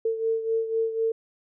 sine beating tone pair, 449.2 / 453.2 Hz, A4 / A#4, +36 / -49 cents, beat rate 4 Hz, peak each -24 / -30 dBFS, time 0.05-1.12 s, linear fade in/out 5 ms, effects none

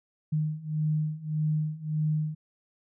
sine beating tone pair, 152.9 / 154.6 Hz, D#3 / D#3, -30 / -11 cents, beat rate 1.7 Hz, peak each -30 / -28 dBFS, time 0.32-2.35 s, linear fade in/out 10 ms, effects none

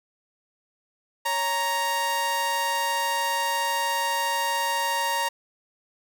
sawtooth tone pair together, 556.6 / 932.3 Hz, C#5 / A#5, +7 / 0 cents, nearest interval major sixth, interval 893 cents, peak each -29 / -20 dBFS, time 1.25-5.29 s, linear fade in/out 10 ms, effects none

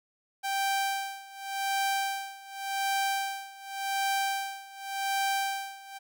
sawtooth tone with tremolo, 784 Hz, G5, in tune, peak -22 dBFS, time 0.43-5.99 s, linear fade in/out 20 ms, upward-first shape sine, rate 0.88 Hz, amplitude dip 90%, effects none

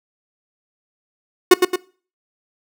45% pulse tone with echo, 364.4 Hz, F#4, 26 cents flat, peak -4 dBFS, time 1.51-1.54 s, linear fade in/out 5 ms, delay 110 ms, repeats 2, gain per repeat -6 dB, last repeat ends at 1.76 s, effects noise-tail reverb RT60 0.4 s tail -21 dB re dry

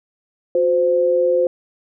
sine tone pair together, 361.7 / 517.3 Hz, F#4 / C5, -39 / -20 cents, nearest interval tritone, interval 619 cents, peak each -20 / -14 dBFS, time 0.55-1.47 s, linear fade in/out 2 ms, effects none

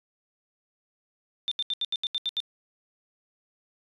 sine tone bursts, 3581 Hz, A7, 30 cents sharp, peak -25 dBFS, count 9, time 1.48-2.402 s, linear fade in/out 0 ms, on 34 ms, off 77 ms, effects resampled to 22050 Hz

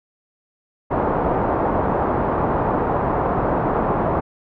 white low-pass noise, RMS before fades -20 dBFS, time 0.9-4.21 s, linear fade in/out 20 ms, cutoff 1000 Hz, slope 24 dB/octave, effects none

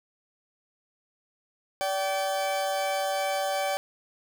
40% pulse tone pair together, 577.6 / 771 Hz, D5 / G5, -29 / -29 cents, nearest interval perfect fourth, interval 500 cents, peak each -28 dBFS, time 1.81-3.77 s, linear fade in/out 0 ms, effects none

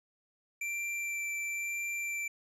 square tone with vibrato, 2349 Hz, D7, in tune, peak -34 dBFS, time 0.61-2.28 s, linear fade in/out 5 ms, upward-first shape sine, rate 1 Hz, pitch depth 8 cents each way, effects low-pass 11000 Hz 12 dB/octave

